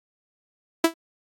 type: tone with exponential decay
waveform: sawtooth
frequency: 329.6 Hz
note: E4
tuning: in tune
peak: -8 dBFS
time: 0.84-0.94 s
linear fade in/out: 5 ms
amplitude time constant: 21 ms
effects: AAC 48 kbps